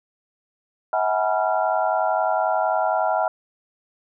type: tone cluster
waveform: sine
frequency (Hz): 642 / 746 / 837 / 975 / 1378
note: E5 / F#5 / G#5 / B5 / F6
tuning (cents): -46 / +14 / +13 / -23 / -24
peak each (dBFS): -23 / -23 / -26 / -28 / -28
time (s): 0.93-3.28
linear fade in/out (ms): 2
effects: none